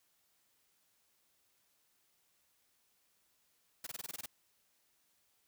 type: noise bursts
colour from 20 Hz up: white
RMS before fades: -43 dBFS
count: 9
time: 3.84-4.26 s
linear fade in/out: 5 ms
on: 28 ms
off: 21 ms
effects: white hiss -75 dBFS RMS until 5.47 s